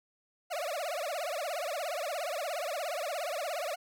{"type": "tone with vibrato", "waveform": "40% pulse", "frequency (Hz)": 641, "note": "E5", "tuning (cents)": -49, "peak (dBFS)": -32, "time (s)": [0.5, 3.76], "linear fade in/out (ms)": 20, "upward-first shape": "triangle", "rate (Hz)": 17, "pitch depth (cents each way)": 280, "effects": []}